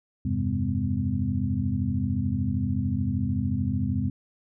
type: tone cluster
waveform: sine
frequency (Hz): 85.9 / 99.3 / 131.1 / 203.1 / 252.7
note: F2 / G2 / C3 / G#3 / B3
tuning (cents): -28 / +23 / +4 / -38 / +40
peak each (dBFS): -30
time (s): 0.25-4.1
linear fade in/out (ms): 5
effects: none